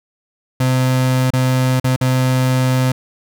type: tone with dropouts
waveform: 35% pulse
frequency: 128.8 Hz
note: C3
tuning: 27 cents flat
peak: -11 dBFS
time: 0.6-2.92 s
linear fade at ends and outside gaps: 5 ms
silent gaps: 1.305-1.334 / 1.799-1.842 / 1.962-2.011 s
effects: none